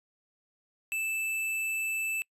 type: tone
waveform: square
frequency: 2637 Hz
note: E7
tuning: in tune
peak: -30 dBFS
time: 0.92-2.22 s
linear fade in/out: 0 ms
effects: noise-tail reverb RT60 0.1 s tail -26 dB re dry + resampled to 32000 Hz